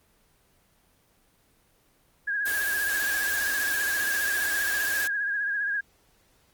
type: tone with vibrato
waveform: sine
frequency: 1641 Hz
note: G#6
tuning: 21 cents flat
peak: -25 dBFS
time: 2.27-5.81 s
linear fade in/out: 10 ms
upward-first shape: sine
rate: 15 Hz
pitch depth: 51 cents each way
type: band-stop noise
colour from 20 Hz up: white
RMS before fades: -32 dBFS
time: 2.45-5.08 s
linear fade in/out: 20 ms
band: 100 to 230 Hz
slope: 48 dB/octave
effects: pink hiss -64 dBFS RMS until 6.53 s + Opus 24 kbps